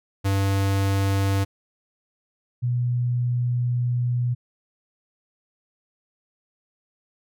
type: tone pair in turn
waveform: square / sine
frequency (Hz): 98 / 122.28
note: G2 / B2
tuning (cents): 0 / -17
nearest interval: major third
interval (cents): 383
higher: second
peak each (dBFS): -20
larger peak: neither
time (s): 0.24-1.45 / 2.62-4.35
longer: second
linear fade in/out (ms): 20
effects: none